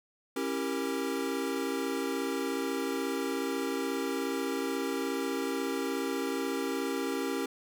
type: chord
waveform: square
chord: C# diminished seventh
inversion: none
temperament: equal with one note detuned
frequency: 273.1 / 329.6 / 392 / 466.2 Hz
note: C#4 / E4 / G4 / Bb4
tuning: -26 / 0 / 0 / 0 cents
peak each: -35 / -39 / -36 / -38 dBFS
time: 0.36-7.46 s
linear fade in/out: 5 ms
effects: none